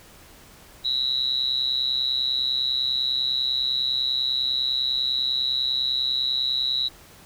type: tone with amplitude modulation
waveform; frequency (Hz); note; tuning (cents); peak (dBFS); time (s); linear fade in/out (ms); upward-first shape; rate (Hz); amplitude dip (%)
sine; 3900; B7; -23; -17; 0.84-6.89; 20; sine; 130; 100
effects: pink hiss -49 dBFS RMS until 7.25 s